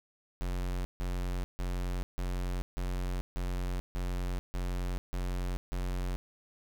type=tone bursts; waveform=square; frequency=45.11 Hz; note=F#1; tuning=43 cents flat; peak=-32 dBFS; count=10; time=0.41-6.16 s; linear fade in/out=0 ms; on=440 ms; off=150 ms; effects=12-bit